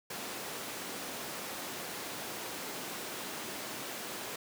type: high-pass noise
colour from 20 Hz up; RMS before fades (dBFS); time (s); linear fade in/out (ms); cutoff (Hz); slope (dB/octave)
pink; -41; 0.1-4.36; 5; 250; 12
effects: none